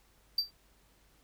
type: tone with exponential decay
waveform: triangle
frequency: 4668 Hz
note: D8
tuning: 11 cents flat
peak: -22 dBFS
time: 0.38-0.51 s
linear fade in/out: 5 ms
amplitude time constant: 28 ms
effects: added 50 Hz sine -67 dBFS peak until 1.23 s + pink hiss -67 dBFS RMS until 1.23 s